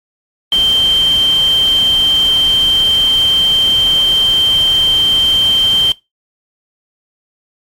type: tone in noise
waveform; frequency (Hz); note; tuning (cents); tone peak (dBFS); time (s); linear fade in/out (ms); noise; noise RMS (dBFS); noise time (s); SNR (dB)
sine; 3136; G7; 0; -8; 0.52-5.92; 2; pink; -26; 0.52-5.92; +15
effects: noise-tail reverb RT60 0.2 s tail -19 dB re dry + MP3 64 kbps